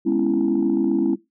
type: chord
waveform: sine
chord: C# minor seventh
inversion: second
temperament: just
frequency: 207.9 / 249.5 / 277.2 / 332.6 Hz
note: G#3 / B3 / C#4 / E4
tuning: +2 / +18 / 0 / +16 cents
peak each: -23 / -24 / -21 / -19 dBFS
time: 0.05-1.16 s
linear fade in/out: 20 ms
effects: noise-tail reverb RT60 0.2 s tail -19 dB re dry + tanh soft clip ceiling -11 dBFS